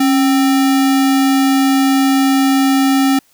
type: tone with sample-and-hold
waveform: sine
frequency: 272.3 Hz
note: C#4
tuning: 31 cents flat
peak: -9 dBFS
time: 0-3.19 s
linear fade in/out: 5 ms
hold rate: 1050 Hz
effects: white hiss -54 dBFS RMS until 3.33 s